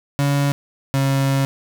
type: tone pair in turn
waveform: 35% pulse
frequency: 141.6 / 136.46 Hz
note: C#3 / C#3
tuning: +37 / -27 cents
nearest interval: minor second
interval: 64 cents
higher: first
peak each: -14 dBFS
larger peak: neither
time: 0.19-0.52 / 0.94-1.45 s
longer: second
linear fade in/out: 0 ms
effects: none